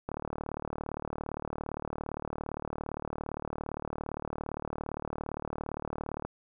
click train, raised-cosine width 1 ms, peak -21 dBFS, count 232, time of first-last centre 0.09-6.25 s, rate 37.5 Hz, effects none

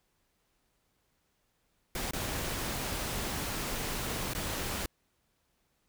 pink noise with dropouts, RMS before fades -35 dBFS, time 1.95-4.86 s, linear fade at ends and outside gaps 2 ms, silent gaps 2.11-2.133 / 4.335-4.349 s, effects pink hiss -75 dBFS RMS until 5.88 s

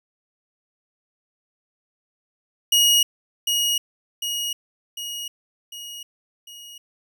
sawtooth tone with echo, 2886 Hz, F#7, 44 cents flat, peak -11 dBFS, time 2.72-3.03 s, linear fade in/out 5 ms, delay 750 ms, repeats 5, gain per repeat -5 dB, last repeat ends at 6.78 s, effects none

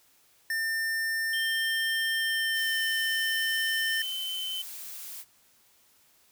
square tone, 1800 Hz, A6, 39 cents sharp, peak -28 dBFS, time 0.5-4.02 s, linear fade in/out 2 ms
triangle tone with pitch glide, 3158 to 3063 Hz, G7 to G7, +12 to -41 cents, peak -30 dBFS, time 1.33-4.62 s, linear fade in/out 5 ms, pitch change -53 cents, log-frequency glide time 2.19-2.81 s
blue noise, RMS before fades -41 dBFS, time 2.53-5.25 s, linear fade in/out 50 ms
effects white hiss -63 dBFS RMS until 6.31 s

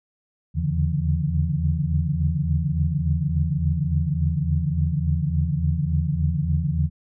sine tone cluster, 79.8 / 83.3 / 141.7 / 148.7 / 168.5 Hz, D#2 / E2 / C#3 / D3 / E3, +44 / +19 / +38 / +22 / +38 cents, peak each -26 dBFS, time 0.54-6.9 s, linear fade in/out 50 ms, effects none

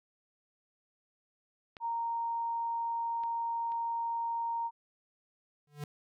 clicks, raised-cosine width 0.3 ms, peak -30 / -36 / -39 dBFS, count 3, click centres 1.768 / 3.236 / 3.72 s
sine tone, 928 Hz, A#5, 8 cents flat, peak -31 dBFS, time 1.8-4.71 s, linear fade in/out 50 ms
square tone with exponential growth, 146.83 Hz, D3, in tune, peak -35 dBFS, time 5.67-5.84 s, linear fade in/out 2 ms, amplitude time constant 36 ms
effects none

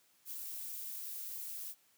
violet noise with amplitude modulation, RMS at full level -41 dBFS, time 0.25-1.75 s, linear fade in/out 50 ms, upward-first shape sine, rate 250 Hz, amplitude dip 55%, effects white hiss -70 dBFS RMS until 1.97 s + high-pass 100 Hz 12 dB/octave

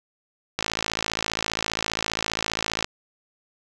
click train, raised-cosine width 0.2 ms, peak -6 dBFS, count 125, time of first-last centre 0.59-2.845 s, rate 55 Hz, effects none

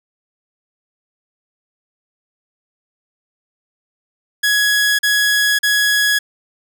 sawtooth tone bursts, 1674 Hz, G#6, 13 cents sharp, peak -9 dBFS, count 3, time 4.43-6.19 s, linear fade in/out 10 ms, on 560 ms, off 40 ms, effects none

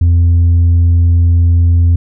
triangle tone with tanh clipping, 85.3 Hz, F2, 40 cents flat, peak -6 dBFS, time 0.01-1.96 s, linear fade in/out 5 ms, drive 7 dB, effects none

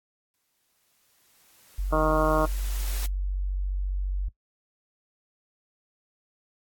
white noise with exponential growth, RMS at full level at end -36 dBFS, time 0.34-3.06 s, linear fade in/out 0 ms, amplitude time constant 590 ms
sine tone, 47.28 Hz, F#1, 38 cents sharp, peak -25 dBFS, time 1.78-4.29 s, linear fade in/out 10 ms
harmonic tone, 155.56 Hz, D#3, in tune, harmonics 1 / 2 / 3 / 4 / 5 / 6 / 7 / 8 / 9, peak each -33 / -28 / -30 / -25 / -34 / -33 / -29 / -32 / -35 dBFS, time 1.92-2.46 s, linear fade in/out 10 ms
effects noise-tail reverb RT60 0.1 s tail -18 dB re dry + AAC 64 kbps

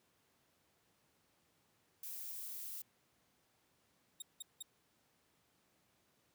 violet noise, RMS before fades -46 dBFS, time 2.03-2.82 s, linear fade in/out 5 ms
15% pulse tone bursts, 3729 Hz, A#7, in tune, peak -36 dBFS, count 3, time 4.2-4.626 s, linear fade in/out 5 ms, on 22 ms, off 180 ms
effects pink hiss -75 dBFS RMS until 6.34 s + high-pass 100 Hz 12 dB/octave

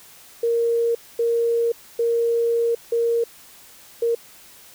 sine tone bursts at uneven times, 466.2 Hz, A#4, in tune, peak -17 dBFS, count 5, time 0.43-0.95 / 1.19-1.72 / 1.99-2.75 / 2.92-3.24 / 4.02-4.15 s, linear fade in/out 5 ms, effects white hiss -47 dBFS RMS until 4.74 s

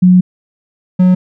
sine / triangle tone pair in turn, 181.9 / 182.93 Hz, F#3 / F#3, -29 / -19 cents, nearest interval unison, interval 10 cents, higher second, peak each -3 dBFS, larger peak neither, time 0.02-0.21 / 0.99-1.15 s, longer first, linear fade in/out 10 ms, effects none

